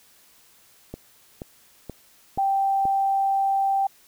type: click train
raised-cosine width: 2 ms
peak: -20 dBFS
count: 5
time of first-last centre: 0.94-2.854 s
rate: 2.09 Hz
type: tone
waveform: sine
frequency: 783 Hz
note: G5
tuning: 2 cents flat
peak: -19 dBFS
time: 2.38-3.87 s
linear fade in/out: 5 ms
effects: white hiss -56 dBFS RMS until 4.07 s